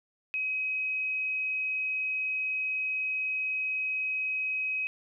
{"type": "tone", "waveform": "sine", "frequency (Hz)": 2536, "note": "D#7", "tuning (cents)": 32, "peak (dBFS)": -28, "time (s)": [0.34, 4.87], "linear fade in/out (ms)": 0, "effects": []}